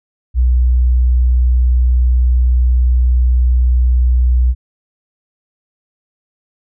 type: tone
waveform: sine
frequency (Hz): 61.74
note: B1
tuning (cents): 0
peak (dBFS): -8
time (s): 0.34-4.55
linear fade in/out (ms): 50
effects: none